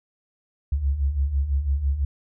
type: beating tone pair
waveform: sine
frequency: 65.41 / 71.41 Hz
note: C2 / D2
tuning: 0 / -48 cents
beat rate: 6 Hz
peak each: -27 / -21 dBFS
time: 0.72-2.05 s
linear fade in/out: 5 ms
effects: none